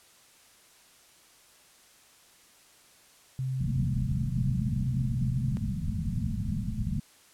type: tone with pitch glide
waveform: sine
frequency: 130.8 to 128.26 Hz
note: C3 to C3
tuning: 0 to -34 cents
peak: -28 dBFS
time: 3.39-5.57 s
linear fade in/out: 0 ms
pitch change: -34 cents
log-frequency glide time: 3.57-5.34 s
type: low-pass noise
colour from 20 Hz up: white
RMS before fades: -31 dBFS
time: 3.6-7 s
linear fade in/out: 10 ms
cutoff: 230 Hz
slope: 96 dB/octave
effects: white hiss -58 dBFS RMS until 7.33 s + low-pass 11000 Hz 12 dB/octave